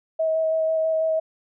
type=tone with vibrato; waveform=sine; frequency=640 Hz; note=D#5; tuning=49 cents sharp; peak=-19 dBFS; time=0.19-1.2 s; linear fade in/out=10 ms; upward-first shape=square; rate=6.1 Hz; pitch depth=9 cents each way; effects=none